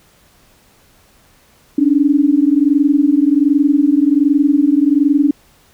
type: tone pair together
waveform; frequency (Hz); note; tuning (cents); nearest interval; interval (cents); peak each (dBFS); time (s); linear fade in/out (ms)
sine; 277.6 / 298.9; C#4 / D4; +3 / +31; minor second; 128; -12; 1.78-5.31; 5
effects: pink hiss -51 dBFS RMS until 5.73 s